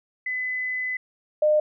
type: tone pair in turn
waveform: sine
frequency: 2012 / 607 Hz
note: B6 / D#5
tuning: +32 / -43 cents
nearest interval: octave + major sixth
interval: 2075 cents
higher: first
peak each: -25 / -16 dBFS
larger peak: second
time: 0.26-0.97 / 1.42-1.6 s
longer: first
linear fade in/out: 5 ms
effects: none